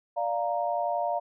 sine chord, Bb major, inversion first, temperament equal, 587.3 / 698.5 / 932.3 Hz, D5 / F5 / Bb5, 0 / 0 / 0 cents, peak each -31 / -28 / -32 dBFS, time 0.16-1.2 s, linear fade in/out 20 ms, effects none

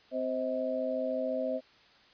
sine tone cluster, 258.7 / 522 / 636 Hz, C4 / C5 / D#5, -19 / -4 / +38 cents, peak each -36 / -33 / -33 dBFS, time 0.11-1.61 s, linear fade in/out 50 ms, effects white hiss -60 dBFS RMS until 2.13 s + resampled to 11025 Hz

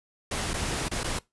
pink noise with dropouts, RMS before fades -30 dBFS, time 0.31-1.19 s, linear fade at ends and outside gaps 5 ms, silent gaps 0.535-0.539 / 0.885-0.913 / 1.034-1.042 s, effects noise-tail reverb RT60 0.2 s tail -22 dB re dry + resampled to 24000 Hz

